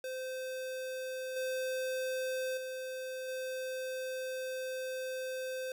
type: tone with level steps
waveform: square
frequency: 517 Hz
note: C5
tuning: 21 cents flat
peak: -38 / -34 / -39 / -37 dBFS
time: 0.04-5.72 s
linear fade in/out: 2 ms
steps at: 1.36 / 2.57 / 3.28 s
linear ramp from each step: 5 ms
effects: none